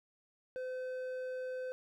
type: tone with hard clipping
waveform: sine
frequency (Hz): 511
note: C5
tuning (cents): -41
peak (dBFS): -39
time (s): 0.56-1.72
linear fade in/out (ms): 0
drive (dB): 6
effects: none